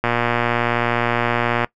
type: click train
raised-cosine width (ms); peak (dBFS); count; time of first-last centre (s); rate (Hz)
0.5; -3; 192; 0.04-1.645; 119
effects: noise-tail reverb RT60 0.1 s tail -21 dB re dry